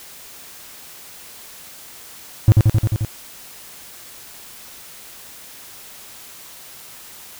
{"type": "tone with echo", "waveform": "triangle", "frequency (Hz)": 108.5, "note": "A2", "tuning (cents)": -24, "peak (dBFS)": -3, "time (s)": [2.48, 2.52], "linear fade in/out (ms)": 0, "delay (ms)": 88, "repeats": 6, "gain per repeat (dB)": -2, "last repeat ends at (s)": 3.048, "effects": ["white hiss -40 dBFS RMS until 7.39 s"]}